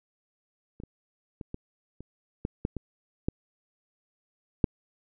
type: clicks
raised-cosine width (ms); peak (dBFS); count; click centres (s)
3; -29 / -28 / -25 / -22 / -29 / -16 / -14 / -20 / -13 / -7; 10; 0.801 / 0.836 / 1.412 / 1.544 / 2.006 / 2.451 / 2.651 / 2.767 / 3.285 / 4.642
effects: none